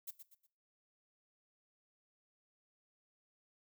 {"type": "noise with echo", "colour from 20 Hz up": "violet", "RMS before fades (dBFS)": -44, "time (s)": [0.07, 0.11], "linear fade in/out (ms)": 10, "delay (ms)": 120, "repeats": 3, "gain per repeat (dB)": -9, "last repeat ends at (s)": 0.47, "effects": ["noise-tail reverb RT60 0.4 s tail -18 dB re dry"]}